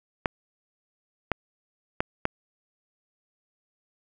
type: clicks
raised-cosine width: 0.5 ms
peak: -8 dBFS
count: 4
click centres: 0.258 / 1.317 / 2.005 / 2.254 s
effects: none